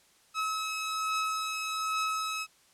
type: beating tone pair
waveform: sawtooth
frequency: 1287 / 1288.2 Hz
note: E6 / E6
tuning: -42 / -40 cents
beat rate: 1.2 Hz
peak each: -27 / -34 dBFS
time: 0.34-2.47 s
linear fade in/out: 50 ms
effects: white hiss -63 dBFS RMS until 2.73 s + low-pass 10000 Hz 12 dB/octave